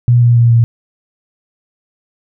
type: tone with pitch steps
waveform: sine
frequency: 121 / 119.54 / 118.1 / 116.68 Hz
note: B2 / A#2 / A#2 / A#2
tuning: -35 / +44 / +23 / +2 cents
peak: -5 dBFS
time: 0.08-0.64 s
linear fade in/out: 0 ms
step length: 140 ms
effects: none